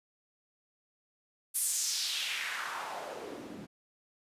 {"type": "noise with band-pass filter sweep", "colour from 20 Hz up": "white", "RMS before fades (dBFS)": -36, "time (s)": [1.54, 3.67], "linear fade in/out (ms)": 20, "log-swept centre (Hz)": [11000, 200], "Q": 2.4, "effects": ["resampled to 32000 Hz"]}